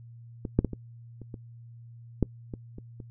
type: clicks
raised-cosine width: 3 ms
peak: -19 / -7 / -13 / -21 / -30 / -25 / -9 / -22 / -27 / -29 dBFS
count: 10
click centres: 0.452 / 0.59 / 0.647 / 0.733 / 1.217 / 1.342 / 2.227 / 2.538 / 2.784 / 3.002 s
effects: noise-tail reverb RT60 0.1 s tail -23 dB re dry + added 117 Hz sine -45 dBFS peak until 3.1 s